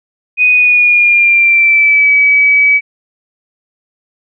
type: tone with pitch glide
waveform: sine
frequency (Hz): 2489 to 2282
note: D#7 to C#7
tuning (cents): 0 to +50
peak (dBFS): -5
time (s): 0.37-2.81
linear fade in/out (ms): 50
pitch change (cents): -150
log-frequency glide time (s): 0.51-2.12
effects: none